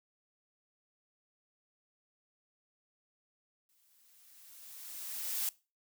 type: noise with exponential growth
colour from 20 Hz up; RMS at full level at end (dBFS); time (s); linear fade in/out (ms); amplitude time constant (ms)
blue; -33; 3.69-5.49; 1; 390
effects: noise-tail reverb RT60 0.3 s tail -21 dB re dry